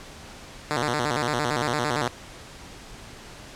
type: tone with vibrato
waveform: 5% pulse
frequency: 134.6 Hz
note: C3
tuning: 49 cents sharp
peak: -12 dBFS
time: 0.71-2.08 s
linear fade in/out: 0 ms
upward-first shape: square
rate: 8.8 Hz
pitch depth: 190 cents each way
effects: pink hiss -43 dBFS RMS until 3.55 s + low-pass 8000 Hz 12 dB/octave